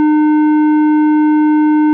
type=tone with tanh clipping; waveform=sine; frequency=303.9 Hz; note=D#4; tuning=41 cents flat; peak=-9 dBFS; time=0-1.93 s; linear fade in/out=0 ms; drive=10 dB; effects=none